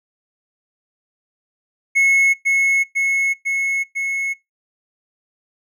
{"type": "tone with echo", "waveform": "triangle", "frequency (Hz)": 2185, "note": "C#7", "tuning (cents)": -26, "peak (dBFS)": -10, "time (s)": [1.95, 2.34], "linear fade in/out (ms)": 20, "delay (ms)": 500, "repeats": 4, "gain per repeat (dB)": -2, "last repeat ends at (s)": 4.34, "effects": ["noise-tail reverb RT60 0.2 s tail -21 dB re dry"]}